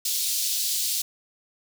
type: high-pass noise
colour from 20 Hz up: pink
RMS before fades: -26 dBFS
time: 0.05-1.02 s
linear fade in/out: 5 ms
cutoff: 3800 Hz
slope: 24 dB/octave
effects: none